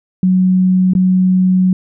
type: tone with dropouts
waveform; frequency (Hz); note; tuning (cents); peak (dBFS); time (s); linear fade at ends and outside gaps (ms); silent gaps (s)
sine; 185; F#3; 0; -8; 0.23-1.73; 2; 0.935-0.951
effects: none